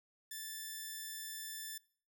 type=tone; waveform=5% pulse; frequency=1760 Hz; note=A6; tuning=in tune; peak=-32 dBFS; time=0.31-1.78 s; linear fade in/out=5 ms; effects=noise-tail reverb RT60 0.5 s tail -24 dB re dry